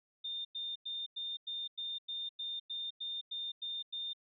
sine tone bursts, 3621 Hz, A7, 49 cents sharp, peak -37 dBFS, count 13, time 0.24-4.134 s, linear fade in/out 10 ms, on 210 ms, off 97 ms, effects none

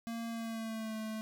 square tone with pitch glide, 230.2 to 218.5 Hz, A#3 to A3, -22 to -12 cents, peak -38 dBFS, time 0.07-1.21 s, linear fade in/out 0 ms, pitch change -90 cents, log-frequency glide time 0.29-0.97 s, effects none

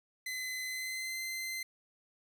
sawtooth tone with pitch glide, 2033 to 2069 Hz, B6 to C7, +50 to -20 cents, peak -33 dBFS, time 0.26-1.63 s, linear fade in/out 5 ms, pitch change +30 cents, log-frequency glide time 0.64-1.18 s, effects none

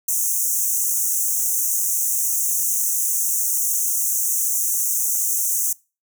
pink high-pass noise, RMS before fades -21 dBFS, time 0.08-5.73 s, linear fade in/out 5 ms, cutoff 6000 Hz, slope 96 dB/octave, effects noise-tail reverb RT60 0.3 s tail -23 dB re dry

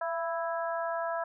harmonic tone with a mistuned harmonic, 329.6 Hz, E4, in tune, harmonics 2 / 3 / 4 / 5, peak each -32 / -36 / -38 / -40 dBFS, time 0.01-1.24 s, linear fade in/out 5 ms, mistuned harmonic 2, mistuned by +31 cents, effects none

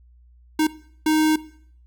square tone bursts at uneven times, 311.1 Hz, D#4, in tune, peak -17 dBFS, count 2, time 0.59-0.67 / 1.06-1.36 s, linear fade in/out 5 ms, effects noise-tail reverb RT60 0.6 s tail -18 dB re dry + added 60 Hz sine -49 dBFS peak until 1.86 s

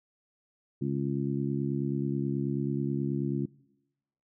harmonic tone, 69.3 Hz, C#2, in tune, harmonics 2 / 3 / 4 / 5, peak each -31 / -33 / -34 / -35 dBFS, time 0.81-3.46 s, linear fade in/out 10 ms, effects noise-tail reverb RT60 0.9 s tail -22 dB re dry

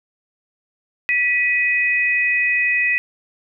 sine tone pair together, 1958 / 2510 Hz, B6 / D#7, -15 / +15 cents, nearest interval major third, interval 430 cents, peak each -18 dBFS, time 1.09-2.98 s, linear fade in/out 0 ms, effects none

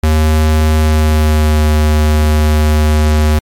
square tone with pitch glide, 77.78 to 76.36 Hz, D#2 to D#2, 0 to -32 cents, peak -8 dBFS, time 0.03-3.39 s, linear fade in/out 5 ms, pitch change -32 cents, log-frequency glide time 0.76-1.64 s, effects MP3 96 kbps

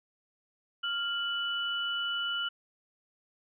sine tone pair together, 1396.9 / 2965 Hz, F6 / F#7, 0 / +3 cents, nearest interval octave + minor second, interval 1303 cents, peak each -33 / -32 dBFS, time 0.83-2.49 s, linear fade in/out 10 ms, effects none

